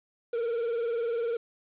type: tone with vibrato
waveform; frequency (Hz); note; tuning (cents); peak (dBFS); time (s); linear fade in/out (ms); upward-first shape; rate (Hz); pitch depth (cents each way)
triangle; 466.2; A#4; 0; -25; 0.33-1.37; 5; sine; 20; 65
effects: resampled to 8000 Hz + 9-bit